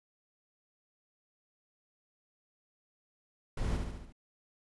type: noise with echo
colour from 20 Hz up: brown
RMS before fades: -33 dBFS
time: 3.57-3.77 s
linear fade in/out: 5 ms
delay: 71 ms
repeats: 5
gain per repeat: -4 dB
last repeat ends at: 4.125 s
effects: resampled to 24000 Hz